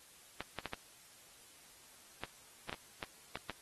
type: clicks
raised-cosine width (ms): 0.3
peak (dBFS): -23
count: 10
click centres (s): 0.406 / 0.587 / 0.657 / 0.734 / 2.236 / 2.695 / 2.728 / 3.028 / 3.356 / 3.497
effects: white hiss -60 dBFS RMS until 3.61 s + AAC 32 kbps